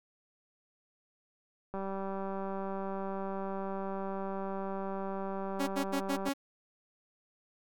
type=click train; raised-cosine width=1 ms; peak=-25 dBFS; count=883; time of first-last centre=1.74-6.286 s; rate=194 Hz
type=tone bursts; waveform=sawtooth; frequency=277.2 Hz; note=C#4; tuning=in tune; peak=-26 dBFS; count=5; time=5.59-6.337 s; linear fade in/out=20 ms; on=87 ms; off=78 ms
effects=none